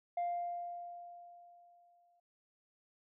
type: tone with exponential decay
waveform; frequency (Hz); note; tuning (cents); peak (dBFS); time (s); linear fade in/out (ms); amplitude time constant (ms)
sine; 698.5; F5; 0; -30; 0.17-2.2; 5; 440
effects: tanh soft clip ceiling -31 dBFS